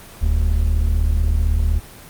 triangle tone pair together, 40.02 / 75.9 Hz, D#1 / D#2, +50 / -42 cents, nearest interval major seventh, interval 1108 cents, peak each -15 dBFS, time 0.21-1.8 s, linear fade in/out 20 ms, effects pink hiss -40 dBFS RMS until 2.09 s + Opus 24 kbps

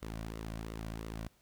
sawtooth tone with flanger, 55 Hz, A1, in tune, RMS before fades -42 dBFS, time 0.02-1.28 s, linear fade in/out 5 ms, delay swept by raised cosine 1.2 to 2.4 ms, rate 2.9 Hz, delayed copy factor -0.55, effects pink hiss -69 dBFS RMS until 1.41 s

